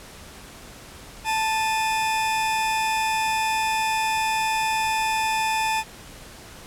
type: tone pair together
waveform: 40% pulse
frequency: 880 / 2465 Hz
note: A5 / D#7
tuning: 0 / -17 cents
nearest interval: octave + tritone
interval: 1783 cents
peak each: -21 / -28 dBFS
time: 1.24-5.84 s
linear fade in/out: 50 ms
effects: pink hiss -43 dBFS RMS until 6.66 s + low-pass 12000 Hz 12 dB/octave